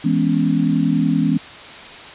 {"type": "chord", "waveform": "sine", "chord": "C# minor seventh", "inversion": "first", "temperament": "equal", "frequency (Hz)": [164.81, 207.7, 246.9, 277.2], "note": ["E3", "G#3", "B3", "C#4"], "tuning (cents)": [0, 0, 0, 0], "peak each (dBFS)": [-19, -21, -20, -19], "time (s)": [0.04, 1.38], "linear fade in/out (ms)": 10, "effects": ["white hiss -36 dBFS RMS until 2.14 s", "resampled to 8000 Hz"]}